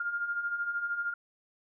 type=beating tone pair; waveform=sine; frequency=1396.9 / 1409.9 Hz; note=F6 / F6; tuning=0 / +16 cents; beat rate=13 Hz; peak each=-38 / -31 dBFS; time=0-1.14 s; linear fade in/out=5 ms; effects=none